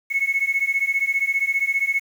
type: beating tone pair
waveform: sine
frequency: 2189 / 2204 Hz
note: C#7 / C#7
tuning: -22 / -11 cents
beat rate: 15 Hz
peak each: -21 dBFS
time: 0.1-2 s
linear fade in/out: 20 ms
effects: tanh soft clip ceiling -12 dBFS + 7-bit